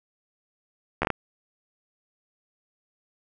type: slowing click train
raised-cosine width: 0.5 ms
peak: -9 dBFS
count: 5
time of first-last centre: 1.02-1.103 s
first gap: 12 ms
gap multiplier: 1.38
effects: none